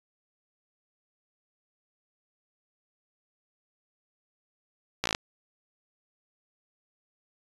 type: slowing click train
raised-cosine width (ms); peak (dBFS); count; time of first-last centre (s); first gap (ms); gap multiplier
0.2; -9; 7; 5.04-5.149; 16; 1.05
effects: resampled to 24000 Hz